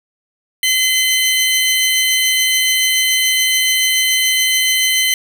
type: tone pair together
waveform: sawtooth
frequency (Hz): 2047 / 3067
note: C7 / G7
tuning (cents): -38 / -38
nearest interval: perfect fifth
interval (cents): 700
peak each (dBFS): -12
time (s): 0.63-5.14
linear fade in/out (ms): 2
effects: none